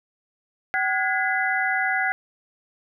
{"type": "tone cluster", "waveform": "sine", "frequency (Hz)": [763, 1447, 1656, 2018], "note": ["G5", "F#6", "G#6", "B6"], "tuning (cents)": [-47, -39, -5, 37], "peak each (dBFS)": -26, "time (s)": [0.74, 2.12], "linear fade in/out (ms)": 0, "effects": []}